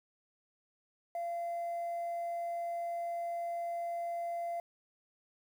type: tone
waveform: sine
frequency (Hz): 686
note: F5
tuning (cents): -31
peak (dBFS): -32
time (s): 1.15-4.6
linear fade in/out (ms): 2
effects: tanh soft clip ceiling -33 dBFS + 10-bit